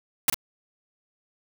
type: noise with echo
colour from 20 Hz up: white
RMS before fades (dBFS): -19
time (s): 0.28-0.3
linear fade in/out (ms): 2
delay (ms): 44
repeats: 1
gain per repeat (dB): -6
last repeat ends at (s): 0.344
effects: none